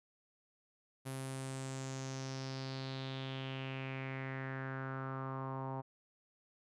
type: tone with low-pass filter sweep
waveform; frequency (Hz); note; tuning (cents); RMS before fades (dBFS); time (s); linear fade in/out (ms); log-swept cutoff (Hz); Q
sawtooth; 133.1; C3; +30; -42; 1.05-5.82; 20; 11000 to 890; 4.2
effects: none